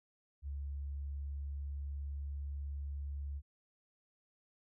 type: tone with pitch glide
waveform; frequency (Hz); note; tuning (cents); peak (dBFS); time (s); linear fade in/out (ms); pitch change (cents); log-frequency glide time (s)
sine; 70.4 to 70.81; C#2 to C#2; +27 to +37; -38; 0.42-3.42; 50; +10; 0.71-2.5
effects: none